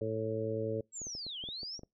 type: harmonic tone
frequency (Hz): 110.5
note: A2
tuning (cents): +8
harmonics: 1 / 2 / 3 / 4 / 5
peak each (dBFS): -39 / -43 / -41 / -35 / -38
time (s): 0.01-0.81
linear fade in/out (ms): 5
type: linear two-way sweep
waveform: sine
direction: down then up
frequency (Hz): 7720 to 2867 to 5840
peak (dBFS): -39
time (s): 0.92-1.8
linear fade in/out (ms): 50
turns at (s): 1.39
type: clicks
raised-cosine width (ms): 2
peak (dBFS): -35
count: 9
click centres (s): 1.017 / 1.069 / 1.151 / 1.266 / 1.439 / 1.488 / 1.632 / 1.793 / 1.834
effects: noise-tail reverb RT60 0.2 s tail -25 dB re dry